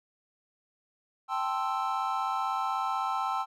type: chord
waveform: triangle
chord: A minor seventh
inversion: third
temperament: equal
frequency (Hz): 784 / 880 / 1046.5 / 1318.5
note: G5 / A5 / C6 / E6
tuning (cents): 0 / 0 / 0 / 0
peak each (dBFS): -31 / -33 / -32 / -31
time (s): 1.28-3.46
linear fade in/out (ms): 50
effects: none